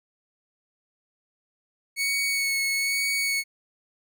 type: tone with vibrato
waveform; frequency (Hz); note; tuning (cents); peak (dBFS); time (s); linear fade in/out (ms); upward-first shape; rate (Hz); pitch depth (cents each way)
sawtooth; 2217; C#7; 0; -20; 1.96-3.44; 50; sine; 1.1; 18
effects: none